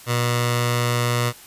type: tone with notch filter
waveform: 15% pulse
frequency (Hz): 120.4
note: B2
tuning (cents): -44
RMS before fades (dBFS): -21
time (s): 0.06-1.33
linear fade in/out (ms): 50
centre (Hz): 290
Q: 0.61
effects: white hiss -44 dBFS RMS until 1.46 s + resampled to 32000 Hz